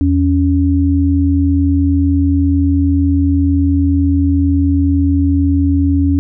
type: tone pair together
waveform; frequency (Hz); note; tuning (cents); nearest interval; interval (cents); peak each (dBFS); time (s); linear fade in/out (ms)
sine; 83.14 / 278.9; E2 / C#4; +15 / +11; octave + major sixth; 2096; -12; 0.01-6.19; 0
effects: none